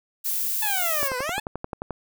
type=noise; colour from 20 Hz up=violet; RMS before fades=-26 dBFS; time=0.24-1.09 s; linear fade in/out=20 ms
type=exponential two-way sweep; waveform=15% pulse; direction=down then up; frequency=880 to 490 to 880 Hz; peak=-20 dBFS; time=0.62-1.4 s; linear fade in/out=5 ms; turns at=1.18 s
type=click train; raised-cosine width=1 ms; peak=-16 dBFS; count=11; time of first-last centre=1.03-1.907 s; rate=11.4 Hz
effects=none